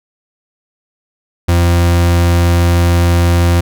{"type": "tone", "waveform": "40% pulse", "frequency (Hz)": 86.3, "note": "F2", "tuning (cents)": -20, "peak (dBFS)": -7, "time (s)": [1.48, 3.61], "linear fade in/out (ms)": 10, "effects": []}